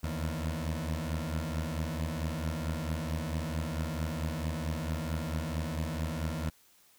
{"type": "beating tone pair", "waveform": "20% pulse", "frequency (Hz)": [77.3, 81.8], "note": ["D#2", "E2"], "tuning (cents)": [-11, -13], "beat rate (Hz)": 4.5, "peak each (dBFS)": [-30, -30], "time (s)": [0.03, 6.5], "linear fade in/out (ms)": 10, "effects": ["white hiss -63 dBFS RMS until 6.98 s"]}